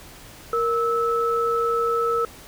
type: tone pair together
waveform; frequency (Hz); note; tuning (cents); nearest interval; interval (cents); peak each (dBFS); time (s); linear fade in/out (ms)
sine; 466.2 / 1305.7; A#4 / E6; 0 / -17; octave + tritone; 1783; -22; 0.53-2.25; 2
effects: pink hiss -44 dBFS RMS until 2.47 s